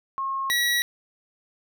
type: tone pair in turn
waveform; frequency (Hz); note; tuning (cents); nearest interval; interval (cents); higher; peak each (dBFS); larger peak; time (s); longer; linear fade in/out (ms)
sine / 25% pulse; 1080 / 1924.3; C#6 / B6; -45 / -45; minor seventh; 1000; second; -25 / -17; second; 0.18-0.5 / 0.5-0.82; neither; 0
effects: none